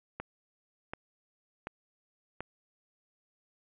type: click train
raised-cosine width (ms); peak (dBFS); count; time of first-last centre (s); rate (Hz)
0.5; -22; 4; 0.2-2.406; 1.36
effects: resampled to 8000 Hz + 10-bit